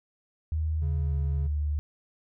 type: tone with pitch glide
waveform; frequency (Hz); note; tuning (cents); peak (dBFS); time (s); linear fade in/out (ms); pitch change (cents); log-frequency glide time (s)
sine; 78.6 to 74.23; D#2 to D2; +18 to +19; -25; 0.52-1.79; 0; -99; 0.97-1.14
type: tone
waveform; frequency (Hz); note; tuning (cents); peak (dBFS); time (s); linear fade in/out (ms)
triangle; 138.6; C#3; 0; -30; 0.81-1.48; 20
effects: none